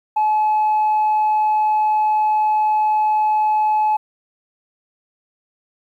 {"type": "tone", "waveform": "sine", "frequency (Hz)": 856, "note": "A5", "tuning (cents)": -48, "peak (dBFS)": -12, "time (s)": [0.16, 3.97], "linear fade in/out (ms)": 10, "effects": ["tanh soft clip ceiling -12 dBFS", "9-bit"]}